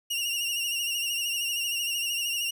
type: tone with vibrato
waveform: sawtooth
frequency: 2815 Hz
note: F7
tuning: 13 cents sharp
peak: -24 dBFS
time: 0.1-2.51 s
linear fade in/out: 10 ms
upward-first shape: sine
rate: 13 Hz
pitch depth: 53 cents each way
effects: none